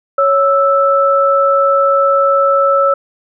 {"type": "tone pair together", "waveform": "sine", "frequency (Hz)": [554.4, 1318.5], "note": ["C#5", "E6"], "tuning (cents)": [0, 0], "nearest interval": "octave + minor third", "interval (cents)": 1500, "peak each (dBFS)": -11, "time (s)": [0.18, 2.94], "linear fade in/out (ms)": 5, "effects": []}